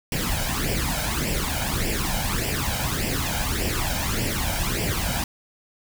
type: noise with flanger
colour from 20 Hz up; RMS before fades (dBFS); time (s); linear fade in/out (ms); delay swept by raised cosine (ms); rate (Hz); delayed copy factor
pink; -25; 0.12-5.24; 2; 0.38 to 1.33; 1.7; +0.7
effects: none